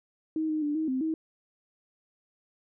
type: tone with pitch steps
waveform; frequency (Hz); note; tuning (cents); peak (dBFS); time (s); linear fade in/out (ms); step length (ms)
sine; 315.6 / 309.5 / 294.3 / 315.8 / 259.9 / 318.5; D#4 / D#4 / D4 / D#4 / C4 / D#4; +25 / -9 / +4 / +26 / -11 / +41; -26; 0.36-1.14; 2; 130
effects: none